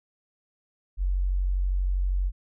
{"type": "tone", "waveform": "sine", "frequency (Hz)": 46.25, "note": "F#1", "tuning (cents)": 0, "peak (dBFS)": -22, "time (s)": [0.97, 2.32], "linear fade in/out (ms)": 50, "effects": []}